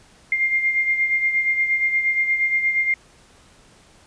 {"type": "beating tone pair", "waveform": "sine", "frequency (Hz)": [2110, 2118.5], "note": ["C7", "C7"], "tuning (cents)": [14, 21], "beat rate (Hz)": 8.5, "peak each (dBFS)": [-18, -26], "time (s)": [0.32, 2.94], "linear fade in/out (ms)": 2, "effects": ["pink hiss -52 dBFS RMS until 4.06 s", "resampled to 22050 Hz"]}